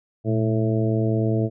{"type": "harmonic tone with a mistuned harmonic", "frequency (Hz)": 110, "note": "A2", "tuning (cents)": 0, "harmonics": [1, 2, 3, 4, 5, 6], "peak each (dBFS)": [-21, -26, -26, -28, -33, -31], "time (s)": [0.24, 1.5], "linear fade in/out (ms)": 50, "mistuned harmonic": 1, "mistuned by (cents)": 89, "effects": []}